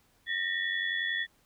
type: tone cluster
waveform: sine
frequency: 1820 / 1911 / 3410 Hz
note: A#6 / A#6 / G#7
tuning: -42 / +43 / +45 cents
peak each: -32 / -33 / -35 dBFS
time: 0.26-1.27 s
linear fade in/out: 50 ms
effects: pink hiss -67 dBFS RMS until 1.45 s